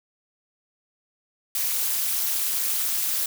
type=noise with amplitude modulation; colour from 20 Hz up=blue; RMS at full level=-21 dBFS; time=1.55-3.26 s; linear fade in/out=2 ms; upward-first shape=sine; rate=221 Hz; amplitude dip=95%; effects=none